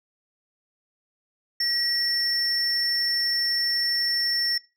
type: tone pair together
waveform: sine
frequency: 1915 / 5416 Hz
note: A#6 / E8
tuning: +46 / +46 cents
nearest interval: octave + tritone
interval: 1800 cents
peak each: -27 / -20 dBFS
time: 1.6-4.58 s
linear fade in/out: 5 ms
effects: noise-tail reverb RT60 0.3 s tail -25 dB re dry + tanh soft clip ceiling -19 dBFS